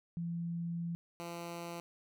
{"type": "tone pair in turn", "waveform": ["sine", "10% pulse"], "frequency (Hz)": [169.7, 170.78], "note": ["F3", "F3"], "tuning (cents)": [-49, -38], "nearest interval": "unison", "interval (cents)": 11, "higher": "second", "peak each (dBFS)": [-35, -33], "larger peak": "second", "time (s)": [[0.17, 0.95], [1.2, 1.8]], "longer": "first", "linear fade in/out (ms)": 0, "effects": []}